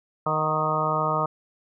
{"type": "harmonic tone with a mistuned harmonic", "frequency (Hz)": 155.56, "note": "D#3", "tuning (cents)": 0, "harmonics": [1, 2, 3, 4, 5, 6, 7, 8], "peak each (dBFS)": [-30, -37, -32, -29, -32, -30, -29, -26], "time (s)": [0.26, 1.26], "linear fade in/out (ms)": 5, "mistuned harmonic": 5, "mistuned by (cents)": -30, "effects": []}